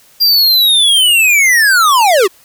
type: linear sweep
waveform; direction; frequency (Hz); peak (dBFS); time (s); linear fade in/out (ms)
square; down; 4814 to 343.7; -7; 0.2-2.28; 20
effects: white hiss -46 dBFS RMS until 2.44 s